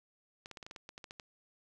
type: clicks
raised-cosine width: 0.2 ms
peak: -29 dBFS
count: 12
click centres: 0.459 / 0.513 / 0.572 / 0.628 / 0.665 / 0.711 / 0.762 / 0.891 / 0.979 / 1.042 / 1.109 / 1.198 s
effects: none